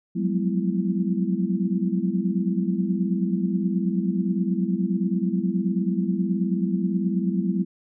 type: tone cluster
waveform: sine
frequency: 178.5 / 187.9 / 206.4 / 246.3 / 333.3 Hz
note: F3 / F#3 / G#3 / B3 / E4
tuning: +38 / +27 / -10 / -5 / +19 cents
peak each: -28 / -24 / -27 / -31 / -31 dBFS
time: 0.15-7.65 s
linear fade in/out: 20 ms
effects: none